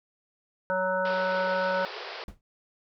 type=harmonic tone; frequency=186.3 Hz; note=F#3; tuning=12 cents sharp; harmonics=1 / 3 / 5 / 7 / 8; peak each=-38 / -27 / -31 / -36 / -31 dBFS; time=0.7-1.85 s; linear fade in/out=0 ms
type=band-pass noise; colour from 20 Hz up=pink; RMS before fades=-39 dBFS; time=1.05-2.24 s; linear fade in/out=2 ms; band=370 to 5200 Hz; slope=96 dB/octave
type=noise with exponential decay; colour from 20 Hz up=brown; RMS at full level=-35 dBFS; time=2.28-2.41 s; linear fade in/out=2 ms; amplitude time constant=27 ms
effects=none